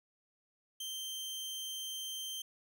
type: tone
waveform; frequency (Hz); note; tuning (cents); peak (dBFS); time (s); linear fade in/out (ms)
sawtooth; 3136; G7; 0; -36; 0.8-2.42; 5
effects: none